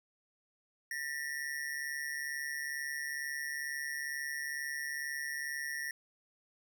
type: ring-modulated tone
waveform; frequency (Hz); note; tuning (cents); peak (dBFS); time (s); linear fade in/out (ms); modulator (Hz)
square; 1864.7; A#6; 0; -34; 0.91-5.91; 2; 71.1
effects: none

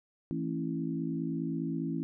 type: harmonic tone with a mistuned harmonic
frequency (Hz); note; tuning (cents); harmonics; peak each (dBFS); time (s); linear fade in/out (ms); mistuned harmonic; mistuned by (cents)
55; A1; 0; 3 / 4 / 5 / 6; -35 / -39 / -35 / -38; 0.31-2.03; 0; 4; +42
effects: none

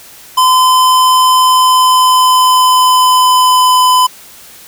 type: tone with pitch glide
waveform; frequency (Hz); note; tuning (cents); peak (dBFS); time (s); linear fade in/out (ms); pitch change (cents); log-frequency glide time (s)
square; 1022 to 1009.7; C6 to B5; -41 to +38; -6; 0.37-4.07; 10; -21; 1.36-3.88
effects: white hiss -36 dBFS RMS until 4.67 s

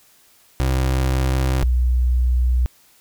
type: tone pair in turn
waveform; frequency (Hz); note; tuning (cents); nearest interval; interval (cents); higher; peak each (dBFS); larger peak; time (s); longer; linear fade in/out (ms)
30% pulse / sine; 65.3 / 61.75; C2 / B1; -3 / 0; minor second; 97; first; -14; neither; 0.6-1.63 / 1.63-2.66; neither; 0
effects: white hiss -54 dBFS RMS until 3 s

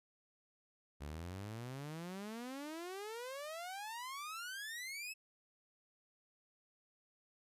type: exponential sweep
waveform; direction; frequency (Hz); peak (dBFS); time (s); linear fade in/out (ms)
sawtooth; up; 69.3 to 2637; -40; 1-5.14; 20
effects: resampled to 32000 Hz

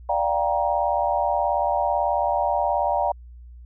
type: chord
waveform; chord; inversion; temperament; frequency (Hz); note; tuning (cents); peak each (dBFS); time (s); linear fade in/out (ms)
sine; G minor seventh; second; just; 588 / 705.6 / 784 / 940.8; D5 / F5 / G5 / Bb5; +2 / +18 / 0 / +16; -25; 0.09-3.12; 5
effects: added 60 Hz sine -40 dBFS peak until 3.65 s

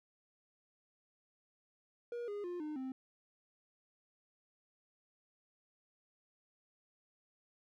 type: tone with pitch steps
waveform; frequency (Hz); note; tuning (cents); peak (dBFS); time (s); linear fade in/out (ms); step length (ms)
triangle; 477 / 410.5 / 353.2 / 304 / 261.6; A#4 / G#4 / F4 / D#4 / C4; +40 / -20 / +20 / -40 / 0; -37; 2.12-2.92; 2; 160
effects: none

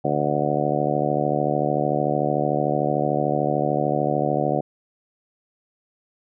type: harmonic tone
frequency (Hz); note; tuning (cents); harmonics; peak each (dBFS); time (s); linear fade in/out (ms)
73.42; D2; 0; 2 / 3 / 4 / 5 / 6 / 7 / 8 / 9 / 10; -27 / -30 / -28 / -29 / -31 / -28 / -26 / -30 / -26; 0.04-4.61; 10
effects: none

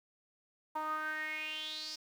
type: tone with band-pass filter sweep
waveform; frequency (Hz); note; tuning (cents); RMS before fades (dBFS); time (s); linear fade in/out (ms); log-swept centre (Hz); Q
sawtooth; 309.4; D#4; -10; -39; 0.75-1.96; 10; 980 to 5200; 7.5
effects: 10-bit

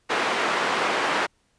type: band-pass noise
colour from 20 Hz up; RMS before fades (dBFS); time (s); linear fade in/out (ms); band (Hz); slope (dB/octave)
white; -24; 0.09-1.27; 20; 320 to 1700; 12
effects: pink hiss -67 dBFS RMS until 1.58 s + resampled to 22050 Hz

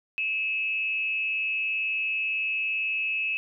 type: tone with frequency modulation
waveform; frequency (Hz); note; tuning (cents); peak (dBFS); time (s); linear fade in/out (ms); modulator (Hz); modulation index
sine; 2599; E7; -25; -25; 0.18-3.37; 0; 222; 0.34
effects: none

